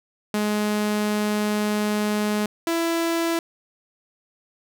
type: tone pair in turn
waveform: sawtooth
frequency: 210 / 333.4 Hz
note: G#3 / E4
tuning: +19 / +20 cents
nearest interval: minor sixth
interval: 801 cents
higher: second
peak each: -17 dBFS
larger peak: neither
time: 0.34-2.46 / 2.67-3.39 s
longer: first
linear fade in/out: 2 ms
effects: none